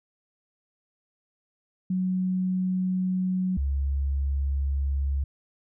sine tone pair in turn, 185 / 69.13 Hz, F#3 / C#2, 0 / -4 cents, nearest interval octave + perfect fourth, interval 1704 cents, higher first, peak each -23 dBFS, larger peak neither, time 1.9-3.57 / 3.57-5.24 s, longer neither, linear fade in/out 5 ms, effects none

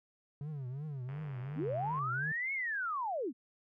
triangle tone with vibrato, 138.59 Hz, C#3, in tune, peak -36 dBFS, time 0.41-2.32 s, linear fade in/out 2 ms, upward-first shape triangle, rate 2.8 Hz, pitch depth 230 cents each way
click train, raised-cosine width 0.5 ms, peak -38 dBFS, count 89, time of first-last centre 1.09-1.989 s, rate 97.9 Hz
sine linear two-way sweep, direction up then down, 207.7 to 2217 to 207.7 Hz, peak -33 dBFS, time 1.55-3.33 s, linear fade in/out 50 ms, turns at 2.53 s
effects none

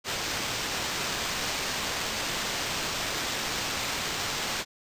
violet noise with sample-and-hold, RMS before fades -31 dBFS, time 0.04-4.65 s, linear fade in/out 50 ms, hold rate 11025 Hz, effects resampled to 32000 Hz

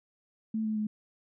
sine tone with pitch steps, 220 / 216.6 / 213.2 Hz, A3 / A3 / G#3, 0 / -27 / +46 cents, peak -28 dBFS, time 0.54-0.87 s, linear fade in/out 5 ms, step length 110 ms, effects none

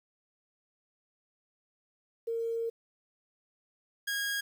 sine / sawtooth tone pair in turn, 459.4 / 1637.1 Hz, A#4 / G#6, -25 / -25 cents, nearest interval octave + minor seventh, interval 2200 cents, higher second, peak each -30 / -27 dBFS, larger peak second, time 2.27-2.7 / 4.07-4.41 s, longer first, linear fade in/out 10 ms, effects 10-bit

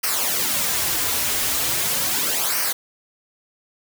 white noise with flanger, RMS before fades -22 dBFS, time 0.03-2.73 s, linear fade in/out 10 ms, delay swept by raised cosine 0.27 to 5.87 ms, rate 0.39 Hz, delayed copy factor -0.7, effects none

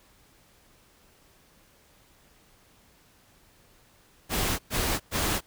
pink noise bursts, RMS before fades -27 dBFS, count 3, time 4.29-5.41 s, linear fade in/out 50 ms, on 300 ms, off 110 ms, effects pink hiss -60 dBFS RMS until 5.46 s

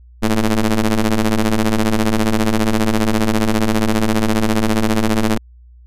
sawtooth ring-modulated tone, 107.6 Hz, A2, 38 cents flat, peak -6 dBFS, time 0.22-5.38 s, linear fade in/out 10 ms, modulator 115 Hz, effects added 60 Hz sine -40 dBFS peak until 5.86 s + resampled to 32000 Hz

